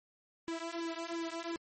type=tone with flanger; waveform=sawtooth; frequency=333.4 Hz; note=E4; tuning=20 cents sharp; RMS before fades=-39 dBFS; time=0.48-1.56 s; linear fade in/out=0 ms; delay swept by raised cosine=1.4 to 3.6 ms; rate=2.8 Hz; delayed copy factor=-1; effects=MP3 32 kbps